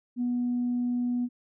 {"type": "tone", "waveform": "sine", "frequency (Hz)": 244.4, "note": "B3", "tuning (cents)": -18, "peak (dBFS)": -24, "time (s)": [0.16, 1.29], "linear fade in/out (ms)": 50, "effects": ["tanh soft clip ceiling -21 dBFS"]}